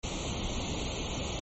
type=noise with comb filter; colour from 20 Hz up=pink; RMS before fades=-34 dBFS; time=0.03-1.4 s; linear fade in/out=10 ms; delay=0.3 ms; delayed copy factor=+0.85; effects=MP3 32 kbps